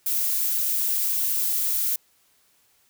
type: noise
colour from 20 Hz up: violet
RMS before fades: -24 dBFS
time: 0.06-1.96 s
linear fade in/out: 5 ms
effects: white hiss -63 dBFS RMS until 2.89 s